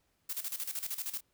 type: noise with tremolo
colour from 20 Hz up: blue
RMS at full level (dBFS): -36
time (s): 0.29-1.21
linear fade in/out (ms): 10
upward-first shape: square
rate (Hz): 13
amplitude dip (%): 75
effects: pink hiss -75 dBFS RMS until 1.33 s